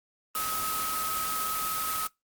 sine tone in noise, 1277 Hz, D#6, 45 cents sharp, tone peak -31 dBFS, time 0.35-2.07 s, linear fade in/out 2 ms, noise white, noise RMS -32 dBFS, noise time 0.35-2.07 s, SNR -2 dB, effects noise-tail reverb RT60 0.2 s tail -25 dB re dry + Opus 24 kbps

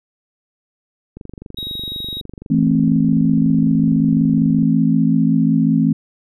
click train, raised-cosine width 3 ms, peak -20 dBFS, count 84, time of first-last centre 1.17-4.628 s, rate 24 Hz
triangle tone, 3800 Hz, A#7, 33 cents sharp, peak -23 dBFS, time 1.57-2.21 s, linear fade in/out 5 ms
sine chord, A minor, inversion second, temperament equal with one note detuned, 164.81 / 220 / 265.4 Hz, E3 / A3 / C4, 0 / 0 / +25 cents, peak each -16 dBFS, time 2.5-5.93 s, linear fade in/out 5 ms
effects none

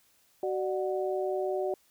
sine tone cluster, 376.3 / 595 / 740 Hz, F#4 / D5 / F#5, +29 / +22 / 0 cents, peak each -30 / -33 / -36 dBFS, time 0.43-1.74 s, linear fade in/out 2 ms, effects white hiss -66 dBFS RMS until 1.9 s

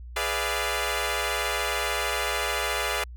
10% pulse chord, G# diminished seventh, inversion none, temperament equal with one note detuned, 415.3 / 493.9 / 587.3 / 687.6 Hz, G#4 / B4 / D5 / F5, 0 / 0 / 0 / -27 cents, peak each -23 dBFS, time 0.16-3.04 s, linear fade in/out 5 ms, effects added 60 Hz sine -38 dBFS peak until 3.16 s

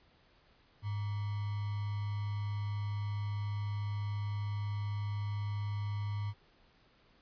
sine tone with sample-and-hold, 102.9 Hz, G#2, 16 cents flat, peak -33 dBFS, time 0.82-6.34 s, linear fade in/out 50 ms, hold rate 1050 Hz, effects pink hiss -66 dBFS RMS until 7.21 s + resampled to 11025 Hz

